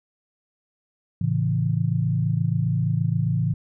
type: chord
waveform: sine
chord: A major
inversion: none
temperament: equal with one note detuned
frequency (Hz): 110 / 136.6 / 164.81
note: A2 / C#3 / E3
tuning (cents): 0 / -25 / 0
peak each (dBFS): -24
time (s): 1.21-3.54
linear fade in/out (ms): 5
effects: none